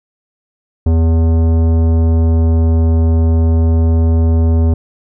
sine tone with tanh clipping, 81.8 Hz, E2, 13 cents flat, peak -10 dBFS, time 0.86-4.74 s, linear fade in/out 5 ms, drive 15 dB, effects none

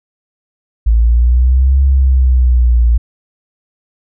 sine exponential two-way sweep, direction up then down, 55 to 68.2 to 57.5 Hz, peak -6 dBFS, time 0.86-2.98 s, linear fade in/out 10 ms, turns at 1.82 s, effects none

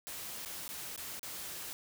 white noise with dropouts, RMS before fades -43 dBFS, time 0.07-1.73 s, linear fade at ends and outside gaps 0 ms, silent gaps 0.45-0.459 / 0.679-0.69 / 0.961-0.977 / 1.194-1.23 s, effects none

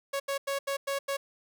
sawtooth tone bursts at uneven times, 554.4 Hz, C#5, in tune, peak -25 dBFS, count 6, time 0.13-0.2 / 0.28-0.38 / 0.47-0.59 / 0.67-0.77 / 0.87-0.99 / 1.08-1.17 s, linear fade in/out 10 ms, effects none

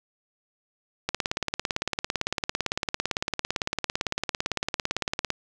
click train, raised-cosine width 0.2 ms, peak -8 dBFS, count 76, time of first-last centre 1.09-5.303 s, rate 17.8 Hz, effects none

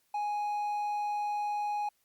triangle tone, 830.6 Hz, G#5, in tune, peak -28 dBFS, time 0.14-1.89 s, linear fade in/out 5 ms, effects white hiss -73 dBFS RMS until 2.04 s + Opus 48 kbps

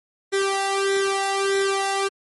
sawtooth tone with flanger, 392 Hz, G4, in tune, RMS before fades -22 dBFS, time 0.32-2.09 s, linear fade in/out 20 ms, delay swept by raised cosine 0.53 to 1.11 ms, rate 1.6 Hz, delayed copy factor +0.9, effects MP3 48 kbps

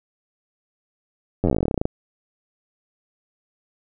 slowing click train, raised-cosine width 2 ms, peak -7 dBFS, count 20, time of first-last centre 1.44-1.854 s, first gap 10 ms, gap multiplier 1.08, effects none

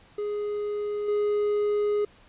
triangle tone with level steps, 415.3 Hz, G#4, in tune, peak -25 / -20 dBFS, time 0.18-2.05 s, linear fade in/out 5 ms, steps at 1.08 s, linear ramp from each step 5 ms, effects pink hiss -56 dBFS RMS until 2.28 s + resampled to 8000 Hz

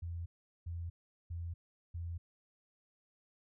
sine tone bursts, 85 Hz, F2, 46 cents flat, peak -38 dBFS, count 4, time 0.02-2.18 s, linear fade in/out 10 ms, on 240 ms, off 400 ms, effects none

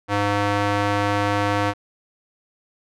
square tone with band-pass filter, 102.1 Hz, G#2, 29 cents flat, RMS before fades -21 dBFS, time 0.08-1.74 s, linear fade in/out 50 ms, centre 1100 Hz, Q 0.64, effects none

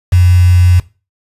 sine tone with quantisation, 89.4 Hz, F2, 41 cents sharp, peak -4 dBFS, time 0.12-0.8 s, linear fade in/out 10 ms, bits 4, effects noise-tail reverb RT60 0.3 s tail -18 dB re dry + resampled to 32000 Hz

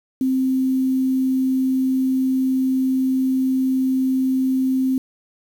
sine tone with quantisation, 261.6 Hz, C4, in tune, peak -16 dBFS, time 0.21-4.98 s, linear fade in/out 2 ms, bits 7, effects none

